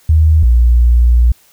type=tone pair in turn; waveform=sine; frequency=78.6 / 59.54 Hz; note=D#2 / A#1; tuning=+18 / +37 cents; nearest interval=perfect fourth; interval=481 cents; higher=first; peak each=-5 dBFS; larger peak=neither; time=0.09-0.43 / 0.43-1.32 s; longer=second; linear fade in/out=5 ms; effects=white hiss -49 dBFS RMS until 1.52 s